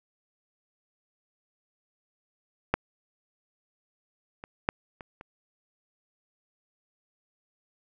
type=clicks; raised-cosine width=0.5 ms; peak=-7 / -25 / -8 / -26 / -28 dBFS; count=5; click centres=2.74 / 4.439 / 4.689 / 5.008 / 5.211 s; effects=none